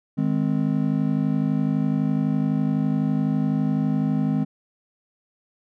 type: chord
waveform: triangle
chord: Ab major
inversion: second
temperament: just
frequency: 155.74 / 207.7 / 259.6 Hz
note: Eb3 / Ab3 / C4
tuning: +2 / 0 / -13 cents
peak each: -22 dBFS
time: 0.17-4.45 s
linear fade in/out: 20 ms
effects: none